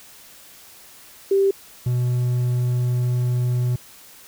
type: tone pair in turn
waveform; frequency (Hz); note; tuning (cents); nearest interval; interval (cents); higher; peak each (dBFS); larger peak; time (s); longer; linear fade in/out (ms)
sine / triangle; 392 / 123.47; G4 / B2; 0 / 0; octave + minor sixth; 2000; first; -14 / -16; first; 1.31-1.51 / 1.86-3.76; second; 5
effects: white hiss -46 dBFS RMS until 4.27 s